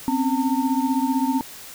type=tone cluster; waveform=sine; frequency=256.8 / 272.4 / 900 Hz; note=C4 / C#4 / A5; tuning=-32 / -30 / +39 cents; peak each=-22 / -23 / -25 dBFS; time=0.08-1.41 s; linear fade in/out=0 ms; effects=white hiss -40 dBFS RMS until 1.74 s